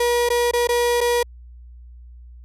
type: tone with dropouts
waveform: 35% pulse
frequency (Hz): 480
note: B4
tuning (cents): -49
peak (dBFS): -15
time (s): 0-1.23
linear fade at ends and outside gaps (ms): 5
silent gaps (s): 0.29-0.301 / 0.512-0.534 / 0.673-0.689 / 1.007-1.011
effects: added 60 Hz sine -39 dBFS peak until 2.44 s + resampled to 32000 Hz